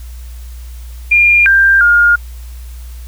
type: tone with pitch steps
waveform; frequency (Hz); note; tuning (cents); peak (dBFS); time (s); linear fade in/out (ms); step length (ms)
sine; 2407 / 1585 / 1419; D7 / G6 / F6; +42 / +19 / +27; -5; 1.11-2.16; 10; 350
effects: added 60 Hz sine -26 dBFS peak until 3.07 s + white hiss -43 dBFS RMS until 3.07 s